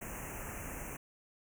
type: band-stop noise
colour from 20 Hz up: pink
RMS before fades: -43 dBFS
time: 0.01-0.97 s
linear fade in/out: 10 ms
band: 2800 to 6000 Hz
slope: 96 dB/octave
effects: none